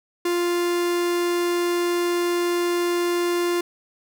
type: tone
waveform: 45% pulse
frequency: 349.2 Hz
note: F4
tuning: in tune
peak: -20 dBFS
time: 0.25-3.61 s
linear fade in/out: 5 ms
effects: none